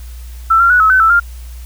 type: tone with pitch steps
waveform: sine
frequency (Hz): 1331 / 1379 / 1471 / 1291 / 1520 / 1322 / 1399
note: E6 / F6 / F#6 / E6 / F#6 / E6 / F6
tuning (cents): +16 / -22 / -11 / -37 / +46 / +5 / +3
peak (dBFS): -6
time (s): 0.5-1.2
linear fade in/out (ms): 10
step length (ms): 100
effects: added 60 Hz sine -27 dBFS peak until 1.65 s + white hiss -43 dBFS RMS until 1.65 s